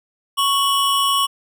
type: tone pair together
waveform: square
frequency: 1108.7 / 2968 Hz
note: C#6 / F#7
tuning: 0 / +5 cents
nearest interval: octave + perfect fourth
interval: 1705 cents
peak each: -18 / -20 dBFS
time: 0.37-1.27 s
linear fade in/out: 20 ms
effects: none